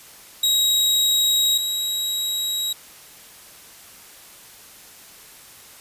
sawtooth tone pair in turn, 3817 / 3835 Hz, A#7 / A#7, +40 / +48 cents, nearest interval unison, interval 8 cents, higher second, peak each -13 / -19 dBFS, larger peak first, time 0.43-1.58 / 1.58-2.73 s, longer neither, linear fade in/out 5 ms, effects white hiss -45 dBFS RMS until 5.8 s + resampled to 32000 Hz

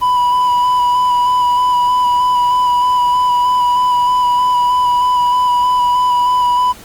triangle tone with vibrato, 987.8 Hz, B5, in tune, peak -8 dBFS, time 0.01-6.73 s, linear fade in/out 20 ms, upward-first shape square, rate 3.2 Hz, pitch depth 13 cents each way, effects pink hiss -37 dBFS RMS until 6.84 s + Opus 32 kbps

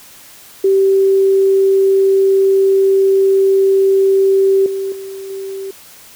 sine tone with level steps, 388 Hz, G4, 18 cents flat, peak -8 / -17 / -25 / -22 dBFS, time 0.64-5.71 s, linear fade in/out 5 ms, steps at 4.66 / 4.92 / 5.3 s, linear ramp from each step 2 ms, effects white hiss -40 dBFS RMS until 6.15 s

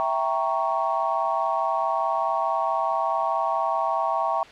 sine chord, E diminished seventh, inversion none, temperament equal, 659.3 / 784 / 932.3 / 1108.7 Hz, E5 / G5 / Bb5 / Db6, 0 / 0 / 0 / 0 cents, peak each -27 dBFS, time 0-4.43 s, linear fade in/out 0 ms, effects white hiss -45 dBFS RMS until 4.51 s + low-pass 3000 Hz 12 dB/octave

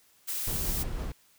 blue noise, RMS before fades -33 dBFS, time 0.27-0.84 s, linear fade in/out 20 ms
brown noise with tremolo, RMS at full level -32 dBFS, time 0.47-1.12 s, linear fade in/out 5 ms, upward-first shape sine, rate 6.1 Hz, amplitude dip 25%
effects white hiss -63 dBFS RMS until 1.38 s

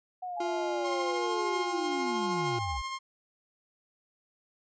sine linear sweep, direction down, 740 to 52.4 Hz, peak -34 dBFS, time 0.22-2.82 s, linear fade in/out 10 ms
sine tone with vibrato, 830 Hz, G#5, 1 cent flat, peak -35 dBFS, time 0.36-2.78 s, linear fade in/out 20 ms, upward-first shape sine, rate 1.2 Hz, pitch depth 55 cents each way
40% pulse tone with pitch glide, 350.6 to 354.3 Hz, F4 to F4, +7 to +25 cents, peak -31 dBFS, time 0.4-2.59 s, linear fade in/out 5 ms, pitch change +18 cents, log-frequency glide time 1.04-1.23 s
sawtooth tone with tremolo, 1064 Hz, C6, 29 cents sharp, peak -29 dBFS, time 0.84-2.99 s, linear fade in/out 20 ms, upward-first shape sine, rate 13 Hz, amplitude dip 35%
effects resampled to 16000 Hz

